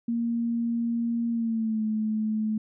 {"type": "tone with pitch glide", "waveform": "sine", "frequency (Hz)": [233.4, 216.5], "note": ["A#3", "A3"], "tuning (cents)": [2, -28], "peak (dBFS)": -24, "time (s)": [0.08, 2.58], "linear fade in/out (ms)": 5, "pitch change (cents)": -130, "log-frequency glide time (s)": [1.3, 1.83], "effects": []}